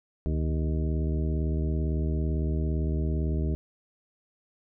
harmonic tone with a mistuned harmonic, 77.78 Hz, D#2, in tune, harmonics 1 / 2 / 3 / 4 / 5 / 6 / 8, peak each -26 / -31 / -36 / -37 / -38 / -46 / -45 dBFS, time 0.26-3.55 s, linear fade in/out 0 ms, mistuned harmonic 1, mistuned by -140 cents, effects none

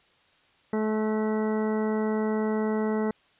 harmonic tone with a mistuned harmonic, 216 Hz, A3, 32 cents flat, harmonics 1 / 2 / 3 / 4 / 5 / 6 / 7 / 9, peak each -26 / -28 / -37 / -37 / -42 / -43 / -45 / -43 dBFS, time 0.73-3.11 s, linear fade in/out 2 ms, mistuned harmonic 6, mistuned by +24 cents, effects white hiss -62 dBFS RMS until 3.39 s + resampled to 8000 Hz

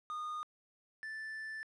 triangle tone pair in turn, 1227 / 1760 Hz, D#6 / A6, -25 / 0 cents, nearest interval tritone, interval 625 cents, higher second, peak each -36 / -39 dBFS, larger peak first, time 0.1-0.43 / 1.03-1.63 s, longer second, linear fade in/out 0 ms, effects resampled to 24000 Hz + 12-bit

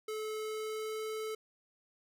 square tone with pitch glide, 432.6 to 435.6 Hz, A4 to A4, -29 to -17 cents, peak -37 dBFS, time 0.08-1.35 s, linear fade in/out 5 ms, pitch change +12 cents, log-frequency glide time 0.37-1.02 s, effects none

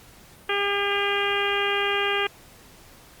harmonic tone, 402.7 Hz, G4, 47 cents sharp, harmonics 1 / 2 / 3 / 4 / 5 / 6 / 7 / 8, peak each -27 / -31 / -30 / -29 / -31 / -30 / -30 / -33 dBFS, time 0.49-2.27 s, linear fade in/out 5 ms, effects pink hiss -50 dBFS RMS until 3.2 s + Opus 48 kbps

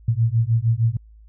sine beating tone pair, 111.5 / 118 Hz, A2 / A#2, +23 / +22 cents, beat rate 6.5 Hz, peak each -19 dBFS, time 0.08-0.97 s, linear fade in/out 5 ms, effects added 54 Hz sine -44 dBFS peak until 1.28 s

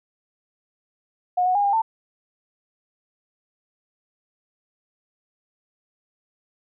sine tone with pitch steps, 723 / 736 / 814 / 804 / 894 Hz, F#5 / F#5 / G#5 / G5 / A5, -40 / -9 / -35 / +44 / +27 cents, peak -17 dBFS, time 1.37-1.82 s, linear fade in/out 10 ms, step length 90 ms, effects none

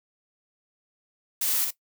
blue noise with echo, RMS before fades -26 dBFS, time 1.41-1.65 s, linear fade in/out 5 ms, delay 57 ms, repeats 1, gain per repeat -4 dB, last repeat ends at 1.707 s, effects noise-tail reverb RT60 0.1 s tail -17 dB re dry

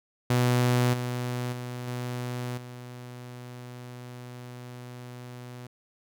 sawtooth tone with level steps, 123.47 Hz, B2, in tune, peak -17 / -25 / -30 / -27 / -36 dBFS, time 0.3-5.67 s, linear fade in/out 5 ms, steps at 0.93 / 1.52 / 1.87 / 2.57 s, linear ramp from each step 10 ms, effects none

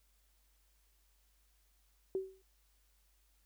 sine tone with exponential decay, 381.2 Hz, G4, 48 cents flat, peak -30 dBFS, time 2.15-2.42 s, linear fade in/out 1 ms, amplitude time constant 58 ms, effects added 50 Hz sine -70 dBFS peak until 3.45 s + white hiss -75 dBFS RMS until 3.45 s

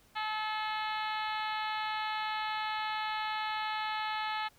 harmonic tone with a mistuned harmonic, 431.3 Hz, A4, 35 cents flat, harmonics 2 / 3 / 4 / 5 / 6 / 7 / 8 / 9 / 10, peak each -35 / -39 / -41 / -43 / -45 / -46 / -47 / -48 / -49 dBFS, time 0.15-4.49 s, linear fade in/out 20 ms, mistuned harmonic 10, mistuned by -18 cents, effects pink hiss -64 dBFS RMS until 4.58 s

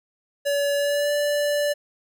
square tone with pitch glide, 570 to 584 Hz, C#5 to D5, +48 to -10 cents, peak -21 dBFS, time 0.45-1.74 s, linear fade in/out 20 ms, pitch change +42 cents, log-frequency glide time 0.76-1.12 s, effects none

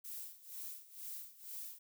violet noise with tremolo, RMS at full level -45 dBFS, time 0.04-1.79 s, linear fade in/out 10 ms, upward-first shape sine, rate 2.1 Hz, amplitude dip 85%, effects none

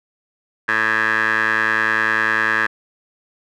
15% pulse tone with band-pass filter, 110 Hz, A2, in tune, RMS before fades -18 dBFS, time 0.68-2.67 s, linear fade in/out 10 ms, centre 1600 Hz, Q 8.8, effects none

